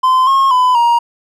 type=tone with pitch steps; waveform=triangle; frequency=1030 / 1081 / 1005 / 943 Hz; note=C6 / C#6 / B5 / A#5; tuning=-28 / -44 / +30 / +20 cents; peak=-6 dBFS; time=0.03-0.99 s; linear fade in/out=10 ms; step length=240 ms; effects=none